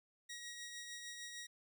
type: tone with tremolo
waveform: 15% pulse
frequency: 1900 Hz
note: A#6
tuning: 33 cents sharp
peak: -39 dBFS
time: 0.29-1.47 s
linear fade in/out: 10 ms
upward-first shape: triangle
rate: 6.6 Hz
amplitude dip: 40%
effects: none